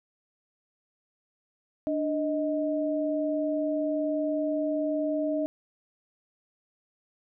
sine tone pair together, 295.8 / 625.3 Hz, D4 / D#5, +13 / +8 cents, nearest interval octave + minor second, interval 1295 cents, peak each -28 dBFS, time 1.87-5.46 s, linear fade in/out 0 ms, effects none

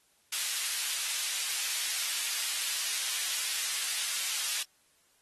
pink high-pass noise, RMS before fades -33 dBFS, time 0.32-4.63 s, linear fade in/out 5 ms, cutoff 2700 Hz, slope 12 dB/octave, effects white hiss -68 dBFS RMS until 5.21 s + AAC 32 kbps

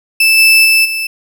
35% pulse tone with level steps, 2637 Hz, E7, in tune, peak -5 / -3 / -5 / -14 dBFS, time 0.2-1.07 s, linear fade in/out 5 ms, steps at 0.37 / 0.64 / 0.84 s, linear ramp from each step 20 ms, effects none

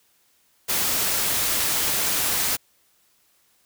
white noise, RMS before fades -23 dBFS, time 0.68-2.57 s, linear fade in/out 20 ms, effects white hiss -63 dBFS RMS until 3.65 s

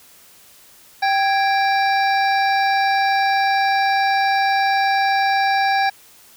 harmonic tone with a mistuned harmonic, 784 Hz, G5, in tune, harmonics 1 / 2 / 3 / 5 / 6 / 7, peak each -16 / -22 / -26 / -30 / -32 / -33 dBFS, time 1.02-5.9 s, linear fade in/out 10 ms, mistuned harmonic 2, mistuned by +94 cents, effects white hiss -48 dBFS RMS until 6.36 s

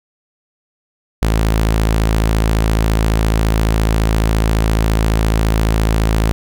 sawtooth tone, 54.5 Hz, A1, 16 cents flat, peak -8 dBFS, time 1.22-6.32 s, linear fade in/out 0 ms, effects none

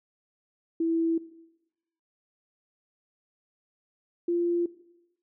sine tone pair in turn, 329.6 / 345.3 Hz, E4 / F4, 0 / -20 cents, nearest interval minor second, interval 80 cents, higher second, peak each -23 dBFS, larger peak neither, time 0.8-1.18 / 4.28-4.66 s, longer neither, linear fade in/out 5 ms, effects noise-tail reverb RT60 0.9 s tail -17 dB re dry

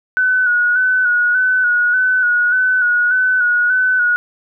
sine tone with vibrato, 1480 Hz, F#6, in tune, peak -11 dBFS, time 0.17-4.16 s, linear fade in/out 0 ms, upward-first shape square, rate 1.7 Hz, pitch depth 33 cents each way, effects none

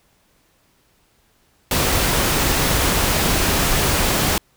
pink noise, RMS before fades -18 dBFS, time 1.71-4.38 s, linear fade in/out 2 ms, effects pink hiss -60 dBFS RMS until 4.56 s

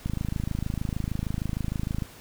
click train, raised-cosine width 5 ms, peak -16 dBFS, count 53, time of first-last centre 0.06-2.022 s, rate 26.5 Hz, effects pink hiss -48 dBFS RMS until 2.2 s

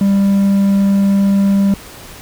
triangle tone, 197.8 Hz, G3, 16 cents sharp, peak -7 dBFS, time 0.01-1.74 s, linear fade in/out 2 ms, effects pink hiss -35 dBFS RMS until 2.21 s

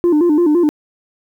sine tone with vibrato, 323.1 Hz, E4, 35 cents flat, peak -7 dBFS, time 0.04-0.69 s, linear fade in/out 0 ms, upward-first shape square, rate 5.9 Hz, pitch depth 130 cents each way, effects tanh soft clip ceiling -8 dBFS + 8-bit

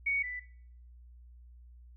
sine tone pair in turn, 2234 / 1985.1 Hz, C#7 / B6, +13 / +8 cents, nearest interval major second, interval 205 cents, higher first, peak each -27 / -36 dBFS, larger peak first, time 0.06-0.23 / 0.23-0.4 s, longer neither, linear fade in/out 10 ms, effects noise-tail reverb RT60 0.6 s tail -19 dB re dry + added 60 Hz sine -51 dBFS peak until 1.96 s

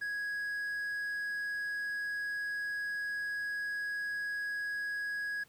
triangle tone, 1661.2 Hz, G#6, in tune, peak -32 dBFS, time 0.01-5.44 s, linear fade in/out 10 ms, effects pink hiss -64 dBFS RMS until 5.48 s + high-pass 60 Hz 12 dB/octave

